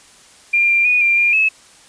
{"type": "tone with pitch steps", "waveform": "sine", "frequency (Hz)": [2394, 2381, 2465, 2381, 2400, 2592], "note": ["D7", "D7", "D#7", "D7", "D7", "E7"], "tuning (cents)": [33, 23, -17, 23, 37, -30], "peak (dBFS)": -11, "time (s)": [0.53, 1.49], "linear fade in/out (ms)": 10, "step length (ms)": 160, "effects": ["white hiss -46 dBFS RMS until 1.88 s", "resampled to 22050 Hz"]}